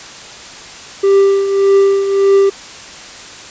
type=tone with tremolo; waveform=triangle; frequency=393.9 Hz; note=G4; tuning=8 cents sharp; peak=-3 dBFS; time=1.03-2.5 s; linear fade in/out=10 ms; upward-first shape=triangle; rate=1.7 Hz; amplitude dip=65%; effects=white hiss -32 dBFS RMS until 3.5 s + resampled to 16000 Hz